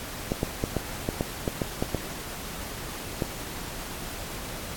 clicks, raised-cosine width 2 ms, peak -11 dBFS, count 11, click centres 0.319 / 0.431 / 0.639 / 0.767 / 1.089 / 1.209 / 1.478 / 1.618 / 1.825 / 1.947 / 3.222 s, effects pink hiss -37 dBFS RMS until 4.76 s + AAC 64 kbps

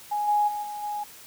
sine tone with level steps, 832 Hz, G#5, 3 cents sharp, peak -24 / -19 / -28 / -32 / -28 dBFS, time 0.11-1.04 s, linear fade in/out 10 ms, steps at 0.27 / 0.47 / 0.62 / 0.82 s, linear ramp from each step 20 ms, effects white hiss -47 dBFS RMS until 1.26 s

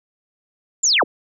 sine linear sweep, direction down, 7459 to 120 Hz, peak -13 dBFS, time 0.83-1.04 s, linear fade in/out 10 ms, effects none

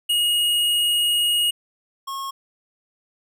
square tone pair in turn, 2877 / 1088.3 Hz, F#7 / C#6, -49 / -32 cents, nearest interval octave + perfect fourth, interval 1683 cents, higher first, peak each -18 / -28 dBFS, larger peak first, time 0.09-1.51 / 2.07-2.31 s, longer first, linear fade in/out 10 ms, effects none

